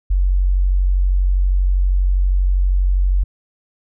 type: tone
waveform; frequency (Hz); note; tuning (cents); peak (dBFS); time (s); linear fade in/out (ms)
sine; 46.25; F#1; 0; -12; 0.1-3.24; 10
effects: none